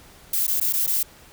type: noise with dropouts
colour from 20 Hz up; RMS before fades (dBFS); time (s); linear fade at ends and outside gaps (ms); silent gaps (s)
violet; -22; 0.33-1.03; 5; 0.468-0.478 / 0.6-0.611 / 0.727-0.735 / 0.865-0.875
effects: pink hiss -49 dBFS RMS until 1.32 s